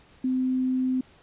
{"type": "tone", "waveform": "sine", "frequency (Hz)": 257.4, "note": "C4", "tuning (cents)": -28, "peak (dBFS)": -22, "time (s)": [0.24, 1.01], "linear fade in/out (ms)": 5, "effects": ["pink hiss -56 dBFS RMS until 1.22 s", "resampled to 8000 Hz"]}